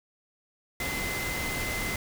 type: tone in noise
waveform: sine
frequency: 2056 Hz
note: C7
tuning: 31 cents flat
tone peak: -33 dBFS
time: 0.8-1.96 s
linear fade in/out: 2 ms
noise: pink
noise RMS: -33 dBFS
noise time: 0.8-1.96 s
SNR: -3 dB
effects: none